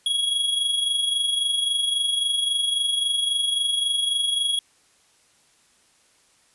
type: tone with amplitude modulation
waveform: square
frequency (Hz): 3322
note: G#7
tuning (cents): 0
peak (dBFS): -19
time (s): 0.06-4.59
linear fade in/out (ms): 2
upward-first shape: sine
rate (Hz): 23.7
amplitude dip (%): 50
effects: white hiss -60 dBFS RMS until 6.54 s + resampled to 24000 Hz